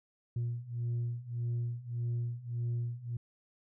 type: beating tone pair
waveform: sine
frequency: 118.1 / 119.8 Hz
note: A#2 / A#2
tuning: +23 / +48 cents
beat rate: 1.7 Hz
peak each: -35 / -33 dBFS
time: 0.36-3.17 s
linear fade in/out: 5 ms
effects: tanh soft clip ceiling -29 dBFS